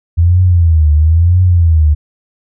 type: tone with vibrato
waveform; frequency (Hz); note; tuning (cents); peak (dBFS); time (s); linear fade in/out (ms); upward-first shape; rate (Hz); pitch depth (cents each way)
sine; 82.9; E2; +10; -5; 0.17-1.95; 20; triangle; 1; 190
effects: none